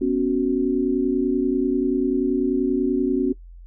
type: chord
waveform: sine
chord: B suspended second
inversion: none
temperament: equal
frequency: 246.9 / 277.2 / 370 Hz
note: B3 / C#4 / F#4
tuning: 0 / 0 / 0 cents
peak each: -24 / -21 / -22 dBFS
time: 0.01-3.33 s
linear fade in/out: 10 ms
effects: noise-tail reverb RT60 0.1 s tail -19 dB re dry + added 43 Hz sine -39 dBFS peak until 3.66 s